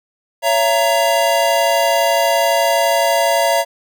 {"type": "chord", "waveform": "square", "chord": "A# diminished", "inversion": "first", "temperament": "just", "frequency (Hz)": [559.4, 671.3, 932.3], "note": ["C#5", "E5", "A#5"], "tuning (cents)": [16, 31, 0], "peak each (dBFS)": [-19, -16, -19], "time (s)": [0.42, 3.65], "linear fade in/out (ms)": 50, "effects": []}